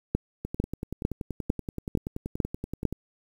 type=two click trains; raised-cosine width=3 ms; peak=-19 / -10 dBFS; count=27 / 7; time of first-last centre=0.45-2.926 / 0.15-2.853 s; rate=10.5 / 2.22 Hz; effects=8-bit